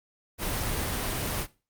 pink noise, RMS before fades -30 dBFS, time 0.38-1.47 s, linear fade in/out 50 ms, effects noise-tail reverb RT60 0.3 s tail -18 dB re dry + Opus 32 kbps

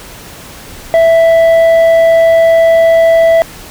sine tone with tanh clipping, 660 Hz, E5, 2 cents sharp, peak -5 dBFS, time 0.94-3.42 s, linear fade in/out 0 ms, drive 6 dB, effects pink hiss -31 dBFS RMS until 3.7 s

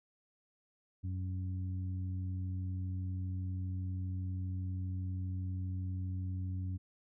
harmonic tone, 92.5 Hz, F#2, in tune, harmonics 1 / 2 / 3, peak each -35 / -47 / -49 dBFS, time 1.03-6.78 s, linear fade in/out 20 ms, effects none

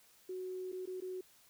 sine tone with dropouts, 370 Hz, F#4, in tune, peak -39 dBFS, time 0.29-1.21 s, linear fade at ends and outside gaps 5 ms, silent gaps 0.719-0.727 / 0.857-0.873 / 1.004-1.02 s, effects white hiss -65 dBFS RMS until 1.49 s

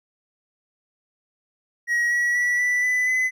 triangle tone with pitch steps, 1902 / 1925.2 / 1948.7 / 1972.5 / 1996.6 / 2021 Hz, A#6 / B6 / B6 / B6 / B6 / B6, +34 / -45 / -24 / -3 / +18 / +39 cents, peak -17 dBFS, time 1.87-3.31 s, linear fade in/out 50 ms, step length 240 ms, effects none

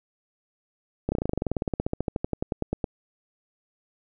slowing click train, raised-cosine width 2 ms, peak -12 dBFS, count 29, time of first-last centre 1.09-2.842 s, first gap 30 ms, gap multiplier 1.05, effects none

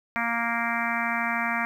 harmonic tone, 233.1 Hz, A#3, in tune, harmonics 1 / 3 / 4 / 5 / 6 / 7 / 8 / 9 / 10, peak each -33 / -33 / -33 / -33 / -33 / -33 / -33 / -33 / -33 dBFS, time 0.16-1.65 s, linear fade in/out 0 ms, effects 9-bit

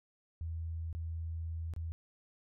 sine tone with dropouts, 82 Hz, E2, 9 cents flat, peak -36 dBFS, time 0.41-1.92 s, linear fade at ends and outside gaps 0 ms, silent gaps 0.928-0.95 / 1.737-1.763 s, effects none

